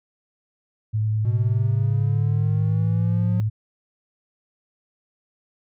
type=tone with vibrato; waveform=sine; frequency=108 Hz; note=A2; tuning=32 cents flat; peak=-19 dBFS; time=0.93-3.5 s; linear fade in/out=20 ms; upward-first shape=square; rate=9.9 Hz; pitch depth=10 cents each way
type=exponential sweep; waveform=triangle; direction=up; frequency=122.1 to 179.5 Hz; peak=-21 dBFS; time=1.25-3.4 s; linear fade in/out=0 ms
effects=none